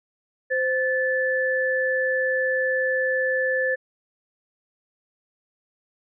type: tone pair together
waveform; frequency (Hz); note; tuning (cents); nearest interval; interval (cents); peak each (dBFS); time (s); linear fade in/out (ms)
sine; 518.5 / 1744; C5 / A6; -16 / -16; octave + major sixth; 2100; -23; 0.5-3.76; 20
effects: none